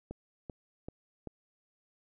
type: click train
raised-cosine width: 2 ms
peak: -27 dBFS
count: 4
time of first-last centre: 0.11-1.273 s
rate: 2.58 Hz
effects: none